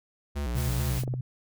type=tone with vibrato; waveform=square; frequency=65.41 Hz; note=C2; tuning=in tune; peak=-29 dBFS; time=0.35-1 s; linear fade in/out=20 ms; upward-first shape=square; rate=4.5 Hz; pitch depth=160 cents each way
type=high-pass noise; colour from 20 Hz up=white; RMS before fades=-39 dBFS; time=0.54-1.05 s; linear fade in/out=50 ms; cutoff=690 Hz; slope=12 dB/octave
type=tone with tremolo; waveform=sine; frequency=126.7 Hz; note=B2; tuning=45 cents sharp; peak=-26 dBFS; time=0.55-1.21 s; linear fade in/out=5 ms; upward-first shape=sine; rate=9.3 Hz; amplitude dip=40%
type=clicks; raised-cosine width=2 ms; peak=-21 dBFS; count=3; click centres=1.036 / 1.078 / 1.139 s
effects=none